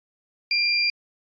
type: tone pair together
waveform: sine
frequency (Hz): 2385 / 4773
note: D7 / D8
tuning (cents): +26 / +27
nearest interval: octave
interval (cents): 1201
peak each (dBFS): -22 / -22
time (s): 0.51-0.9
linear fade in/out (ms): 2
effects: AAC 64 kbps